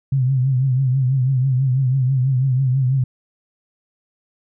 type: tone with vibrato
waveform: sine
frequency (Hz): 130.81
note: C3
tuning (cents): 0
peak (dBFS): -14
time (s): 0.12-3.04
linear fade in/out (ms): 5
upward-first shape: triangle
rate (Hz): 6.1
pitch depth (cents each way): 100
effects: none